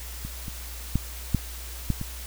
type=clicks; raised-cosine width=5 ms; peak=-22 / -22 / -10 / -8 / -11 / -18 dBFS; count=6; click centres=0.25 / 0.482 / 0.956 / 1.347 / 1.903 / 2.014 s; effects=added 60 Hz sine -37 dBFS peak until 2.26 s + white hiss -41 dBFS RMS until 2.26 s

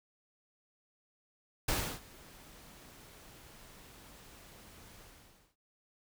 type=noise with ADSR envelope; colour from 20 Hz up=pink; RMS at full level=-31 dBFS; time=1.68-5.56 s; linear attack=6 ms; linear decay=310 ms; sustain=-24 dB; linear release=560 ms; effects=none

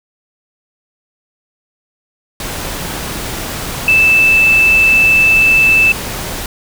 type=tone in noise; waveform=sine; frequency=2637 Hz; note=E7; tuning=in tune; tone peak=-6 dBFS; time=3.88-5.92 s; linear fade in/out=2 ms; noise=pink; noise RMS=-22 dBFS; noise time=2.4-6.46 s; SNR=+13 dB; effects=none

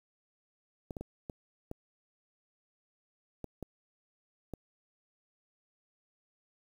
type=clicks; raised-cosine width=2 ms; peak=-26 dBFS; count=8; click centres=0.908 / 0.968 / 1.01 / 1.298 / 1.714 / 3.443 / 3.627 / 4.537 s; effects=9-bit

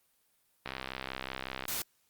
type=click train; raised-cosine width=0.3 ms; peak=-20 dBFS; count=66; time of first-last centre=0.66-1.654 s; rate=65.4 Hz
type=noise; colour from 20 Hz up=white; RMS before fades=-35 dBFS; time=1.68-1.82 s; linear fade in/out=2 ms
effects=white hiss -72 dBFS RMS until 2.09 s + Opus 32 kbps

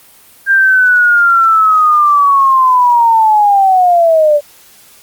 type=linear sweep; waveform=sine; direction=down; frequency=1600 to 576 Hz; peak=-5 dBFS; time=0.46-4.41 s; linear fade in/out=50 ms; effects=white hiss -42 dBFS RMS until 5.02 s + Opus 32 kbps

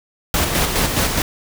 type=noise with tremolo; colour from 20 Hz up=pink; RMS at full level=-17 dBFS; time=0.34-1.22 s; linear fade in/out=2 ms; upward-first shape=square; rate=4.8 Hz; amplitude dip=40%; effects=none

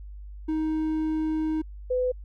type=tone pair in turn; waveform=triangle / sine; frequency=313.4 / 503.4 Hz; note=D#4 / B4; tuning=+13 / +33 cents; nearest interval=minor sixth; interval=820 cents; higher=second; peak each=-22 / -22 dBFS; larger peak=neither; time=0.48-1.62 / 1.9-2.12 s; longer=first; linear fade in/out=10 ms; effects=added 50 Hz sine -38 dBFS peak until 2.24 s

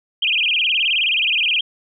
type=tone with vibrato; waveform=sine; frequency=2794 Hz; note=F7; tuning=in tune; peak=-15 dBFS; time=0.22-1.61 s; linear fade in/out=5 ms; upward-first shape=sine; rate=19 Hz; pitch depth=260 cents each way; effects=none

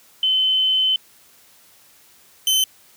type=tone pair in turn; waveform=sine / sawtooth; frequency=3055 / 3066 Hz; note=G7 / G7; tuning=-45 / -39 cents; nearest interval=unison; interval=6 cents; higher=second; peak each=-15 / -12 dBFS; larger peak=second; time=0.23-0.96 / 2.47-2.64 s; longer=first; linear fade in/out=2 ms; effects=white hiss -52 dBFS RMS until 2.96 s + high-pass 60 Hz 12 dB/octave

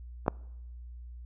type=clicks; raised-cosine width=1 ms; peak=-27 / -9 dBFS; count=2; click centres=0.264 / 0.281 s; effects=noise-tail reverb RT60 0.9 s tail -26 dB re dry + added 60 Hz sine -42 dBFS peak until 1.25 s

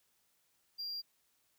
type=tone; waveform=triangle; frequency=4767 Hz; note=D8; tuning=25 cents sharp; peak=-37 dBFS; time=0.78-1.02 s; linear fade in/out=20 ms; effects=white hiss -75 dBFS RMS until 1.58 s

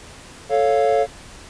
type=chord; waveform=triangle; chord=A augmented; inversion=none; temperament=equal; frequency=440 / 554.4 / 698.5 Hz; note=A4 / C#5 / E#5; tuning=0 / 0 / 0 cents; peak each=-17 dBFS; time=0.49-1.07 s; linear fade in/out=50 ms; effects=pink hiss -41 dBFS RMS until 1.49 s + resampled to 22050 Hz

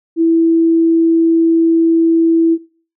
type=tone; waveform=sine; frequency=329.6 Hz; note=E4; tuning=in tune; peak=-8 dBFS; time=0.16-2.58 s; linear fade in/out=50 ms; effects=noise-tail reverb RT60 0.4 s tail -19 dB re dry

